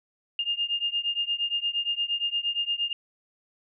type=beating tone pair; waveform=sine; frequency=2818 / 2826.6 Hz; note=F7 / F7; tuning=+15 / +20 cents; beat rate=8.6 Hz; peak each=-28 / -29 dBFS; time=0.39-2.93 s; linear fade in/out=2 ms; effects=none